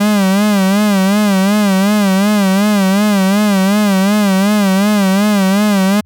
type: tone with vibrato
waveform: 45% pulse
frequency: 200 Hz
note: G3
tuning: 35 cents sharp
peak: -9 dBFS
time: 0-6.01 s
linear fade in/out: 10 ms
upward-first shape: sine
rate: 2.7 Hz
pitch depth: 100 cents each way
effects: added 85 Hz sine -44 dBFS peak until 6.05 s